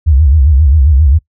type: tone with vibrato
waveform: sine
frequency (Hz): 72.1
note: D2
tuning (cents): -31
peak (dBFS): -4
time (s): 0.06-1.19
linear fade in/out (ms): 20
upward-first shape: sine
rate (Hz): 7.5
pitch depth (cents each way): 200
effects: noise-tail reverb RT60 0.1 s tail -21 dB re dry